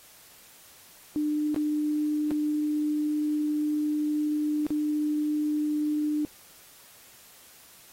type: tone with dropouts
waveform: sine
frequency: 300.3 Hz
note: D4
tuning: 39 cents sharp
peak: -24 dBFS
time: 1.16-6.25 s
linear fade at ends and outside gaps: 0 ms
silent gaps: 1.545-1.562 / 2.308-2.314 / 4.666-4.705 s
effects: white hiss -53 dBFS RMS until 7.92 s + AAC 48 kbps